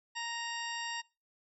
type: harmonic tone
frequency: 932.3 Hz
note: A#5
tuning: in tune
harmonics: 1 / 2 / 3 / 4 / 5 / 6 / 8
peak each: -41 / -41 / -42 / -47 / -48 / -47 / -49 dBFS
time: 0.15-1.02 s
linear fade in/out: 20 ms
effects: noise-tail reverb RT60 0.3 s tail -24 dB re dry